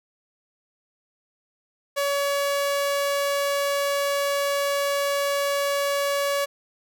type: tone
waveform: sawtooth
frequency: 565 Hz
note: C#5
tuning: 33 cents sharp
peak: -18 dBFS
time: 1.96-6.46 s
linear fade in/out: 20 ms
effects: none